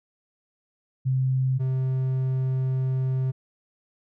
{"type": "tone pair in turn", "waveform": ["sine", "triangle"], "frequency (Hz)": [130.7, 130.7], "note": ["C3", "C3"], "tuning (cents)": [-1, -1], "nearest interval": "unison", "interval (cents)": 0, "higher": "neither", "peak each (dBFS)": -20, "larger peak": "neither", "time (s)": [[1.05, 1.59], [1.59, 3.32]], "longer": "second", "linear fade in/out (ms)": 20, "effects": []}